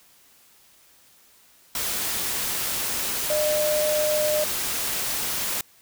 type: tone in noise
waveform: sine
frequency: 606 Hz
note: D#5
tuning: 46 cents flat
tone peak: -21 dBFS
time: 3.3-4.44 s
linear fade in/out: 2 ms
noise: white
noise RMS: -27 dBFS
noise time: 1.75-5.61 s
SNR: +3 dB
effects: white hiss -56 dBFS RMS until 5.81 s